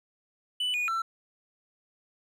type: tone with pitch steps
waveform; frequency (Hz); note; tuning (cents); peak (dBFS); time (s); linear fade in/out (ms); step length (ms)
triangle; 2981 / 2457 / 1341; F#7 / D#7 / E6; +12 / -22 / +29; -25; 0.6-1.02; 5; 140
effects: none